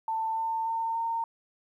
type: tone with pitch steps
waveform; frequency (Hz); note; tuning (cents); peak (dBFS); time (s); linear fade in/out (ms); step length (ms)
sine; 891 / 899.3 / 907.6 / 916; A5 / A5 / A#5 / A#5; +22 / +38 / -47 / -31; -27; 0.08-1.24; 2; 290
effects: 11-bit